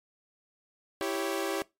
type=chord; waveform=sawtooth; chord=C# diminished; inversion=first; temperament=equal; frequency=329.6 / 392 / 554.4 Hz; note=E4 / G4 / C#5; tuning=0 / 0 / 0 cents; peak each=-30 / -29 / -31 dBFS; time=1.01-1.62 s; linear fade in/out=0 ms; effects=noise-tail reverb RT60 0.2 s tail -21 dB re dry + MP3 64 kbps